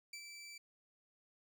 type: tone with ADSR envelope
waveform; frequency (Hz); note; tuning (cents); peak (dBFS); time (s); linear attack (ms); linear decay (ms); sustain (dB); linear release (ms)
20% pulse; 2326; D7; -17; -40; 0.13-0.58; 4; 69; -5; 6
effects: none